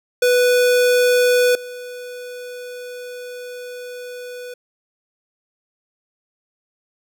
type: tone with level steps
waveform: square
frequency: 493.9 Hz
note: B4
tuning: in tune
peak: -13 / -31 dBFS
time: 0.22-4.54 s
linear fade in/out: 5 ms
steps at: 1.55 s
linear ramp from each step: 2 ms
effects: none